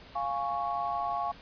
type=chord; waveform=sine; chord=Db major; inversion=first; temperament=equal; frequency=698.5 / 830.6 / 1108.7 Hz; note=F5 / Ab5 / Db6; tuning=0 / 0 / 0 cents; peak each=-33 / -34 / -33 dBFS; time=0.15-1.32 s; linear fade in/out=10 ms; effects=pink hiss -51 dBFS RMS until 1.41 s + resampled to 11025 Hz